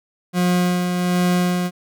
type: tone with tremolo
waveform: 40% pulse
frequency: 178.8 Hz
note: F3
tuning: 41 cents sharp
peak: -14 dBFS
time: 0.33-1.71 s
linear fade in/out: 50 ms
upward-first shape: sine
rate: 1.3 Hz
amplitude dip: 40%
effects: none